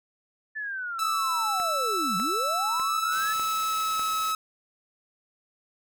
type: linear two-way sweep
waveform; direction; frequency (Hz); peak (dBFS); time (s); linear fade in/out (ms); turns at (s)
sine; down then up; 1760 to 169.9 to 1760; -30; 0.55-3.34; 20; 2.17
type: tone with pitch glide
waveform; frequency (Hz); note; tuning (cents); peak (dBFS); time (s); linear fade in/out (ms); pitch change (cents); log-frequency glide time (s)
45% pulse; 1318.5 to 1291.4; E6 to E6; 0 to -36; -25; 0.99-4.35; 2; -36; 2.59-4.17
type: click train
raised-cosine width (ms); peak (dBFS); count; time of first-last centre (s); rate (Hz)
0.5; -23; 5; 1.6-3.995; 1.67
type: noise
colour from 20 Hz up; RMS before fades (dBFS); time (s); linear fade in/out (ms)
white; -41; 3.11-4.33; 20
effects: none